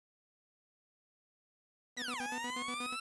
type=tone with tremolo; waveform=sawtooth; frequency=246.9 Hz; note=B3; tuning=in tune; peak=-37 dBFS; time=1.96-2.97 s; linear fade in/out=50 ms; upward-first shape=square; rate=8.3 Hz; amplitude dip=80%
type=linear two-way sweep; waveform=20% pulse; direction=down then up; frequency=2004 to 784 to 1349 Hz; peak=-33 dBFS; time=1.97-3 s; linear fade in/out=5 ms; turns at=2.21 s
effects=resampled to 24000 Hz + 10-bit